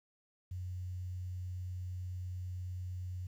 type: tone with quantisation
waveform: sine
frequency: 90.9 Hz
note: F#2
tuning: 30 cents flat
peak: -38 dBFS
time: 0.51-3.27 s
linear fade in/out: 5 ms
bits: 11
effects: none